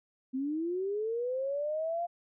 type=linear sweep; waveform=sine; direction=up; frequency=253.8 to 701 Hz; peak=-30 dBFS; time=0.33-2.07 s; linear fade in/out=20 ms; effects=none